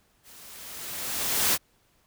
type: noise with level ramp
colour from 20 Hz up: white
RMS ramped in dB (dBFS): -51 to -21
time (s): 0.23-1.58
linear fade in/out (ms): 50
effects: pink hiss -66 dBFS RMS until 2.06 s